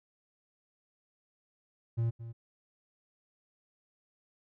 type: tone with echo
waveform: triangle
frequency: 115.6 Hz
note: A#2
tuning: 14 cents flat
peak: -25 dBFS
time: 1.97-2.11 s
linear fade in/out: 20 ms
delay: 220 ms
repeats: 1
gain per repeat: -13 dB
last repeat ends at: 2.33 s
effects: none